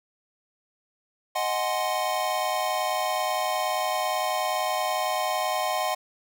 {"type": "chord", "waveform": "square", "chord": "Ab dominant seventh", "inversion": "second", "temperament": "equal", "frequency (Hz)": [622.3, 740, 830.6, 1046.5], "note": ["Eb5", "Gb5", "Ab5", "C6"], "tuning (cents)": [0, 0, 0, 0], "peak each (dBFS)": [-31, -29, -34, -31], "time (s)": [1.35, 5.95], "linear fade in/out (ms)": 10, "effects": []}